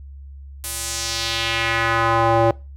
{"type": "tone with band-pass filter sweep", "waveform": "square", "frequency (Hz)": 114.4, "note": "A#2", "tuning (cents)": -32, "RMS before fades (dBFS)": -20, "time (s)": [0.64, 2.51], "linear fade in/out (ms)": 0, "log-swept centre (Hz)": [11000, 600], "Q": 1.7, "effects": ["noise-tail reverb RT60 0.3 s tail -23 dB re dry", "added 69 Hz sine -35 dBFS peak until 2.76 s"]}